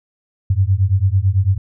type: beating tone pair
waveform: sine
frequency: 91.9 / 100.9 Hz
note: F#2 / G#2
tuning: -11 / -49 cents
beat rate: 9 Hz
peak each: -15 dBFS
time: 0.5-1.58 s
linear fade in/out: 5 ms
effects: none